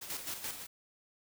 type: noise with tremolo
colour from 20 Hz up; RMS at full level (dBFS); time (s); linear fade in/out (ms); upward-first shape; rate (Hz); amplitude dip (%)
white; -44; 0.01-0.67; 10; sine; 12; 30
type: noise bursts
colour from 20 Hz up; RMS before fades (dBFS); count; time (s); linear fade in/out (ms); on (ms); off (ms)
white; -39; 3; 0.1-0.51; 2; 70; 100
effects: none